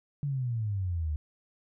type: exponential sweep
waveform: sine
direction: down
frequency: 146.83 to 73.42 Hz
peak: -28 dBFS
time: 0.23-1.16 s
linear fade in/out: 0 ms
effects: none